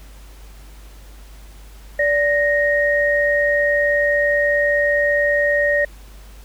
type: tone pair together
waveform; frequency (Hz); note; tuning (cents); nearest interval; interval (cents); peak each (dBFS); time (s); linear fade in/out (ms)
sine; 581.6 / 1864.7; D5 / A#6; -17 / 0; octave + minor sixth; 2017; -17; 1.99-5.85; 5
effects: added 50 Hz sine -38 dBFS peak until 6.44 s + pink hiss -48 dBFS RMS until 6.44 s